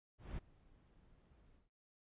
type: noise with ADSR envelope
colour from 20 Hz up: brown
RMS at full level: -43 dBFS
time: 0.18-1.7 s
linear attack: 200 ms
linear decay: 13 ms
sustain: -24 dB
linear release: 160 ms
effects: resampled to 8000 Hz